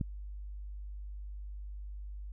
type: click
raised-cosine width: 5 ms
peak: -20 dBFS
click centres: 0.012 s
effects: added 50 Hz sine -40 dBFS peak until 2.32 s